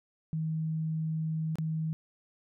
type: tone with dropouts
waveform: sine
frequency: 158.8 Hz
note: D#3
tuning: 36 cents sharp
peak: -29 dBFS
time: 0.33-1.93 s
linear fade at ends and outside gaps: 0 ms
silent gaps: 1.556-1.585 s
effects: none